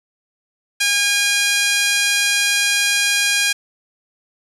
5% pulse tone with high-pass filter, 813 Hz, G#5, 37 cents flat, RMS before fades -17 dBFS, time 0.8-3.53 s, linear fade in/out 10 ms, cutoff 1900 Hz, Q 2.6, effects low-pass 12000 Hz 12 dB/octave + 8-bit

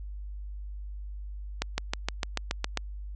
accelerating click train, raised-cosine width 0.2 ms, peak -10 dBFS, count 9, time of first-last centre 1.62-2.773 s, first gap 160 ms, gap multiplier 0.97, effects added 50 Hz sine -36 dBFS peak until 3.15 s + resampled to 22050 Hz

